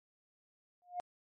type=tone with exponential growth; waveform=sine; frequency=713 Hz; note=F5; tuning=36 cents sharp; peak=-31 dBFS; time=0.82-1 s; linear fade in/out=0 ms; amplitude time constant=37 ms; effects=tanh soft clip ceiling -29 dBFS + MP3 48 kbps